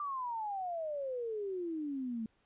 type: exponential sweep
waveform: sine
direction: down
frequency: 1191 to 217.7 Hz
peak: -35 dBFS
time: 0-2.26 s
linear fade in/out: 2 ms
effects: pink hiss -73 dBFS RMS until 2.45 s + resampled to 8000 Hz